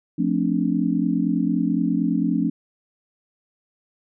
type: chord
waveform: sine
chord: D minor seventh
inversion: first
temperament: just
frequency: 176.2 / 220.2 / 264.3 / 293.7 Hz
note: F3 / A3 / C4 / D4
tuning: +16 / +2 / +18 / 0 cents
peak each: -24 dBFS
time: 0.18-2.5 s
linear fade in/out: 10 ms
effects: none